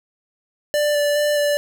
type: tone with vibrato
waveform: square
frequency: 587.3 Hz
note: D5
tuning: in tune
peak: -17 dBFS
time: 0.74-1.57 s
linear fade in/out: 0 ms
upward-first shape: square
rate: 2.4 Hz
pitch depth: 11 cents each way
effects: none

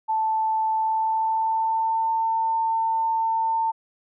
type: tone with pitch glide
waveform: sine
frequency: 880 to 899 Hz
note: A5 to A5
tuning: 0 to +37 cents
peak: -20 dBFS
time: 0.08-3.72 s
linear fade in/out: 20 ms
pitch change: +37 cents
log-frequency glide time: 0.72-2.14 s
effects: none

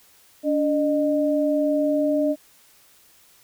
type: tone pair together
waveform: sine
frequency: 289 / 610 Hz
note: D4 / D#5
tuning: -28 / -34 cents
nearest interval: octave + minor second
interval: 1294 cents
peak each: -21 dBFS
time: 0.43-2.36 s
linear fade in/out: 50 ms
effects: white hiss -55 dBFS RMS until 3.43 s

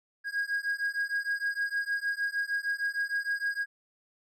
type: beating tone pair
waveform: triangle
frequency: 1634 / 1640.5 Hz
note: G#6 / G#6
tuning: -29 / -22 cents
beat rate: 6.5 Hz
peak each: -30 dBFS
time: 0.24-3.66 s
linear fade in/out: 50 ms
effects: none

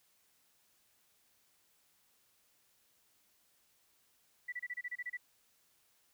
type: tone bursts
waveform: sine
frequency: 1965 Hz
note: B6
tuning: 9 cents flat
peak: -37 dBFS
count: 10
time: 4.48-5.172 s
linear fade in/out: 10 ms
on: 44 ms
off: 28 ms
effects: white hiss -72 dBFS RMS until 6.13 s

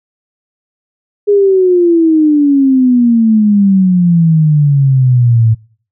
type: exponential sweep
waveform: sine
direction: down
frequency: 414.3 to 110 Hz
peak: -5 dBFS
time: 1.27-5.55 s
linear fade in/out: 20 ms
effects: noise-tail reverb RT60 0.5 s tail -26 dB re dry

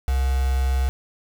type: tone with quantisation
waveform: sine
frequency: 65.6 Hz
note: C2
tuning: 5 cents sharp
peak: -18 dBFS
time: 0.08-0.89 s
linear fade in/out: 0 ms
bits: 5
effects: none

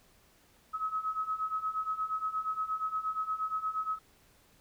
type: beating tone pair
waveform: sine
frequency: 1276 / 1284.5 Hz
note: D#6 / E6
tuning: +43 / -45 cents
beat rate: 8.5 Hz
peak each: -36 / -33 dBFS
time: 0.73-3.99 s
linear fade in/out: 20 ms
effects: pink hiss -64 dBFS RMS until 4.6 s

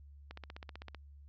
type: click train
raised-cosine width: 0.3 ms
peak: -30 dBFS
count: 11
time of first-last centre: 0.31-0.947 s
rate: 15.7 Hz
effects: added 71 Hz sine -52 dBFS peak until 1.28 s + resampled to 16000 Hz

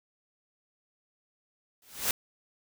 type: noise with exponential growth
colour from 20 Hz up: white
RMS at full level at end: -24 dBFS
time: 1.82-2.11 s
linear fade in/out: 2 ms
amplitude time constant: 62 ms
effects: none

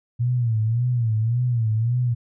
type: tone with vibrato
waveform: sine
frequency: 116.54 Hz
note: A#2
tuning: in tune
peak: -18 dBFS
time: 0.19-2.15 s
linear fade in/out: 20 ms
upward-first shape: sine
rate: 1.8 Hz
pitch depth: 120 cents each way
effects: none

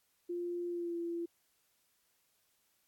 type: tone with pitch glide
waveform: sine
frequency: 349.2 to 340.2 Hz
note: F4 to F4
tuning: 0 to -45 cents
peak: -35 dBFS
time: 0.29-1.26 s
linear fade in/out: 10 ms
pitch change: -45 cents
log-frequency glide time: 0.68-0.97 s
effects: white hiss -75 dBFS RMS until 2.87 s + AAC 64 kbps

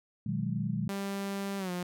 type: chord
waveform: sine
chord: G# minor seventh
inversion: first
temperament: equal with one note detuned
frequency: 121.63 / 155.56 / 185 / 207.7 Hz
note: B2 / D#3 / F#3 / G#3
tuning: -26 / 0 / 0 / 0 cents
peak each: -35 dBFS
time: 0.26-0.88 s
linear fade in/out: 5 ms
type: tone with pitch glide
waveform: sawtooth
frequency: 197.7 to 178.18 Hz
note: G3 to F3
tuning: +15 to +35 cents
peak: -29 dBFS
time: 0.89-1.83 s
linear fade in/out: 2 ms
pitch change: -180 cents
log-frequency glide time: 1.58-1.71 s
effects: none

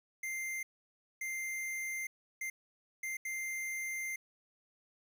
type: tone bursts at uneven times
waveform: square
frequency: 2093 Hz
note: C7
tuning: in tune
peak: -37 dBFS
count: 5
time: 0.23-0.63 / 1.21-2.07 / 2.41-2.5 / 3.03-3.17 / 3.25-4.16 s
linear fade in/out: 5 ms
effects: 11-bit

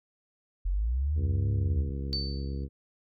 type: linear two-way sweep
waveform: sine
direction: up then down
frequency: 41.74 to 103.83 to 68.8 Hz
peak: -25 dBFS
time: 0.65-1.9 s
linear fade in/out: 10 ms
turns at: 1.52 s
type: harmonic tone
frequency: 68.7 Hz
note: C#2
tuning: 15 cents flat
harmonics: 1 / 2 / 3 / 4 / 5 / 6 / 7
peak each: -32 / -38 / -42 / -44 / -46 / -48 / -49 dBFS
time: 1.15-2.69 s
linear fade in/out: 50 ms
type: tone with exponential decay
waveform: sine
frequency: 4540 Hz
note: C#8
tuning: 41 cents sharp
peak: -27 dBFS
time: 2.13-2.64 s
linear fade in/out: 0 ms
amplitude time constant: 110 ms
effects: none

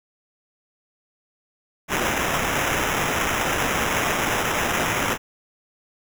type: noise with sample-and-hold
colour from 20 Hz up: white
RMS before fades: -23 dBFS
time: 1.88-5.18 s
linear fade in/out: 50 ms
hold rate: 4410 Hz
effects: none

